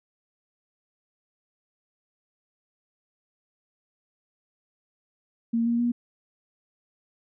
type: tone with pitch steps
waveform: sine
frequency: 230.9 / 235.2 / 239.6 Hz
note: A#3 / A#3 / A#3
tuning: -16 / +16 / +48 cents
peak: -21 dBFS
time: 5.53-5.92 s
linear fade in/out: 10 ms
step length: 130 ms
effects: none